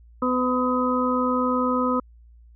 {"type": "harmonic tone", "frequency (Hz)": 252.1, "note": "B3", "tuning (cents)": 36, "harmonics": [1, 2, 4, 5], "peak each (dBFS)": [-23, -26, -28, -25], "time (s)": [0.22, 2], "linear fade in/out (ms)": 5, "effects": ["added 58 Hz sine -47 dBFS peak until 2.55 s"]}